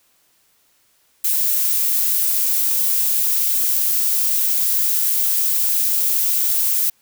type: noise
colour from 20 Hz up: violet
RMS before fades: -18 dBFS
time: 1.24-6.9 s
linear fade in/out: 5 ms
effects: white hiss -60 dBFS RMS until 7.01 s